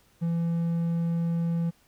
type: tone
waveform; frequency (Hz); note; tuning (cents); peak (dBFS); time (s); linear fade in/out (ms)
triangle; 168.1; E3; +34; -22; 0.21-1.71; 20
effects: pink hiss -63 dBFS RMS until 1.87 s